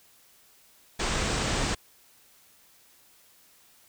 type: low-pass noise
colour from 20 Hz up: pink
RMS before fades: -28 dBFS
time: 0.99-1.75 s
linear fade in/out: 10 ms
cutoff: 8700 Hz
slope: 96 dB/octave
effects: white hiss -59 dBFS RMS until 3.88 s